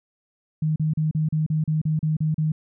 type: tone bursts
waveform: sine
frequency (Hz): 155.56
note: D#3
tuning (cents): 0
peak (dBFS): -19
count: 11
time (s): 0.62-2.52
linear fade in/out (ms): 5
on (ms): 140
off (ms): 36
effects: none